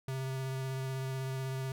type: tone with vibrato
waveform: square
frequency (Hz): 132.4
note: C3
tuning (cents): +21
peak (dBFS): -35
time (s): 0.08-1.72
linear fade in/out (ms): 2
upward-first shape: sine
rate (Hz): 16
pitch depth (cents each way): 13
effects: none